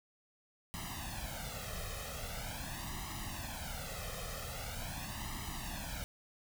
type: noise with flanger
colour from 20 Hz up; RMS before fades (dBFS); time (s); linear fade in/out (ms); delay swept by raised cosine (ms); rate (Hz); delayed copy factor
pink; -42; 0.74-6.04; 0; 1 to 1.61; 0.43; +1
effects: none